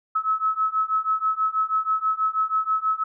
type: beating tone pair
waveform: sine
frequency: 1290 / 1296.2 Hz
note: E6 / E6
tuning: -38 / -30 cents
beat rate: 6.2 Hz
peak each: -24 / -23 dBFS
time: 0.15-3.04 s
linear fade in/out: 10 ms
effects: none